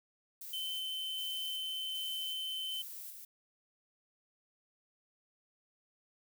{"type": "noise with tremolo", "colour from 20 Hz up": "violet", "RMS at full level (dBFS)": -46, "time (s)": [0.41, 3.25], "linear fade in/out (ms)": 5, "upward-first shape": "square", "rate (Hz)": 1.3, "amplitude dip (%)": 35}
{"type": "tone", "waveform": "triangle", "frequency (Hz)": 3068, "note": "G7", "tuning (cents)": -38, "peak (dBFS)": -35, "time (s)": [0.53, 2.82], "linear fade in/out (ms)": 5}
{"effects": []}